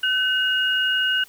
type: tone pair together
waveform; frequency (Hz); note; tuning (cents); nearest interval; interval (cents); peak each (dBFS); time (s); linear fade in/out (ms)
sine; 1518 / 2866; F#6 / F7; +44 / +44; major seventh; 1100; -21; 0.03-1.24; 5
effects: white hiss -50 dBFS RMS until 1.28 s